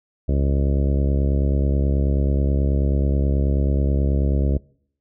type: harmonic tone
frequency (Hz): 69.3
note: C#2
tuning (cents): 0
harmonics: 1 / 2 / 3 / 4 / 5 / 6 / 7 / 8 / 9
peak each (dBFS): -18 / -24 / -28 / -30 / -32 / -34 / -35 / -36 / -37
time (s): 0.28-4.58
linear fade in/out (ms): 10
effects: noise-tail reverb RT60 0.6 s tail -23 dB re dry